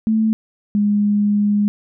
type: tone pair in turn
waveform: sine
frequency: 220 / 206.2 Hz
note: A3 / G#3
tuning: 0 / -12 cents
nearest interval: minor second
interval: 112 cents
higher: first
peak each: -13 dBFS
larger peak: neither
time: 0.07-0.33 / 0.75-1.68 s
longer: second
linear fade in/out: 0 ms
effects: none